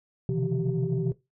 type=tone cluster; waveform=sine; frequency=127.1 / 134.7 / 156.6 / 169.3 / 386.5 Hz; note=C3 / C#3 / D#3 / E3 / G4; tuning=-50 / -49 / +11 / +46 / -24 cents; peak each=-30 dBFS; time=0.29-1.12 s; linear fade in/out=2 ms; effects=noise-tail reverb RT60 0.2 s tail -17 dB re dry + tanh soft clip ceiling -17 dBFS